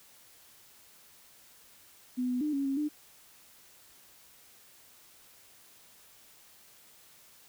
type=tone with pitch steps; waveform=sine; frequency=250.7 / 249.1 / 301.2 / 277.3 / 271.9 / 298.9 Hz; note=B3 / B3 / D4 / C#4 / C#4 / D4; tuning=+26 / +15 / +44 / +1 / -33 / +31 cents; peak=-28 dBFS; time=2.17-2.89 s; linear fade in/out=20 ms; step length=120 ms; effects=white hiss -58 dBFS RMS until 7.48 s